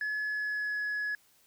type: tone with pitch glide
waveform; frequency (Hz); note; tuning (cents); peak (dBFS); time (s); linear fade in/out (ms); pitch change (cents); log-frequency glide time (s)
sine; 1705 to 1690.3; G#6 to G#6; +45 to +30; -28; 0.01-1.15; 2; -15; 0.24-0.81
effects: tanh soft clip ceiling -29 dBFS + white hiss -65 dBFS RMS until 1.46 s